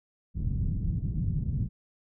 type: low-pass noise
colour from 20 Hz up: white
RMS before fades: -29 dBFS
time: 0.34-1.69 s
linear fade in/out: 50 ms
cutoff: 160 Hz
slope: 24 dB/octave
effects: none